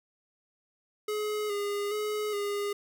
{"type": "tone with vibrato", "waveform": "square", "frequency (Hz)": 415.3, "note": "G#4", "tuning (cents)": 0, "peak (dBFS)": -30, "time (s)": [1.08, 2.73], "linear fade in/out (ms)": 5, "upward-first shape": "square", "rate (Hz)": 1.2, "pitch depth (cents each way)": 31, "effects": ["12-bit"]}